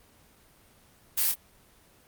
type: noise with echo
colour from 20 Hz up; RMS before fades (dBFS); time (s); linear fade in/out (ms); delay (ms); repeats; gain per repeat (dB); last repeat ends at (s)
blue; -26; 1.17-1.32; 10; 26; 1; -5; 1.346
effects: pink hiss -59 dBFS RMS until 2.07 s + Opus 24 kbps